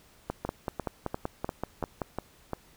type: two click trains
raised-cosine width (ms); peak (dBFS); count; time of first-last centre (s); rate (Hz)
1; -17 / -16; 7 / 10; 0.45-2.533 / 0.3-2.018; 2.88 / 5.24
effects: pink hiss -59 dBFS RMS until 2.76 s